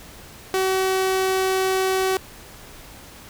sawtooth tone, 378.7 Hz, F#4, 40 cents sharp, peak -15 dBFS, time 0.54-2.17 s, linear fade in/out 0 ms, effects pink hiss -43 dBFS RMS until 3.29 s

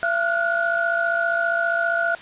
sine tone cluster, 677 / 1419 / 1474 Hz, E5 / F6 / F#6, +46 / +27 / -7 cents, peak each -23 / -24 / -23 dBFS, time 0.03-2.15 s, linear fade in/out 0 ms, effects white hiss -40 dBFS RMS until 2.21 s + resampled to 8000 Hz

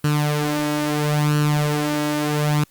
sawtooth tone with flanger, 149 Hz, D3, 25 cents sharp, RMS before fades -20 dBFS, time 0.04-2.64 s, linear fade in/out 5 ms, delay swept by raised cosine 0.69 to 3.59 ms, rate 0.75 Hz, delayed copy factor +0.65, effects white hiss -56 dBFS RMS until 2.7 s + Opus 32 kbps

